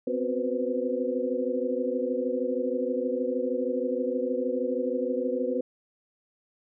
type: tone cluster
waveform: sine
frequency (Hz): 252.3 / 265 / 364 / 491.6 / 518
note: B3 / C4 / F#4 / B4 / C5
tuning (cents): +37 / +22 / -28 / -8 / -17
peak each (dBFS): -32 / -35 / -34 / -29 / -32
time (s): 0.07-5.61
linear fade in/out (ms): 5
effects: none